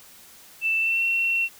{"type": "tone with pitch glide", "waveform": "sine", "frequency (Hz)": [2659, 2718], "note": ["E7", "F7"], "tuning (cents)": [14, -48], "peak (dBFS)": -20, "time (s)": [0.61, 1.49], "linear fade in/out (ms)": 50, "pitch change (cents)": 38, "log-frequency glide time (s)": [0.79, 1.04], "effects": ["white hiss -49 dBFS RMS until 1.59 s"]}